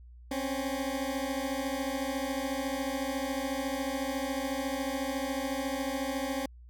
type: beating tone pair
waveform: 20% pulse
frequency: 263.1 / 277.1 Hz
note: C4 / C#4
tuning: +10 / -1 cents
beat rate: 14 Hz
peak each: -29 dBFS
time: 0.31-6.46 s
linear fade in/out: 5 ms
effects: added 60 Hz sine -48 dBFS peak until 6.69 s